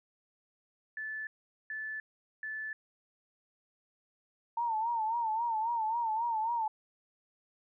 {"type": "tone bursts", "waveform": "sine", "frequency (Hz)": 1743, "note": "A6", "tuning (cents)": -17, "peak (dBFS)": -36, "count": 3, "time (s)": [0.97, 2.73], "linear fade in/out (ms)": 2, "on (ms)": 300, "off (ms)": 430}
{"type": "tone with vibrato", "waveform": "sine", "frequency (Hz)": 907, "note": "A#5", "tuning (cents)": -48, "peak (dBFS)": -29, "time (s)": [4.57, 6.68], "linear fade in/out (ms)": 5, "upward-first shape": "sine", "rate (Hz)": 3.7, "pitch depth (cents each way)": 87}
{"effects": []}